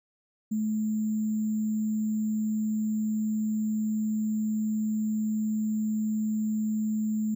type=tone with sample-and-hold; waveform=sine; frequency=215.7 Hz; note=A3; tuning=34 cents flat; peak=-25 dBFS; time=0.51-7.35 s; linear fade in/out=10 ms; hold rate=7350 Hz; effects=none